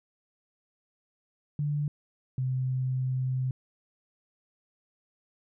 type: tone pair in turn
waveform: sine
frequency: 146.83 / 129.3 Hz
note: D3 / C3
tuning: 0 / -20 cents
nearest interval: major second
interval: 220 cents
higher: first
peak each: -26 dBFS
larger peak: neither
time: 1.59-1.88 / 2.38-3.51 s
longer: second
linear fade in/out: 2 ms
effects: none